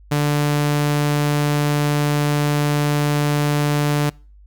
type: tone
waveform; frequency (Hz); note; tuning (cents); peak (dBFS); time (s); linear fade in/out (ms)
sawtooth; 146.83; D3; 0; -12; 0.11-4.1; 10
effects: noise-tail reverb RT60 0.4 s tail -26 dB re dry + added 50 Hz sine -43 dBFS peak until 4.46 s